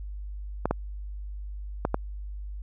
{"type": "clicks", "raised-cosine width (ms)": 1, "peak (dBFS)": -10, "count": 4, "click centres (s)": [0.656, 0.71, 1.851, 1.944], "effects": ["added 50 Hz sine -34 dBFS peak until 2.62 s"]}